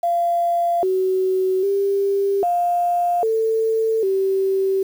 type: tone with pitch steps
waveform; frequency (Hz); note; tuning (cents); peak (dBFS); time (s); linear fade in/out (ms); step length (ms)
sine; 690 / 375.2 / 396.7 / 702 / 445.4 / 385.4; F5 / F#4 / G4 / F5 / A4 / G4; -21 / +24 / +21 / +9 / +21 / -29; -16; 0.03-4.83; 5; 800
effects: 7-bit